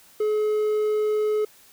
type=tone; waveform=triangle; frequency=426 Hz; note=G#4; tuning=44 cents sharp; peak=-18 dBFS; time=0.2-1.45 s; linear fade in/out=5 ms; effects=white hiss -53 dBFS RMS until 1.72 s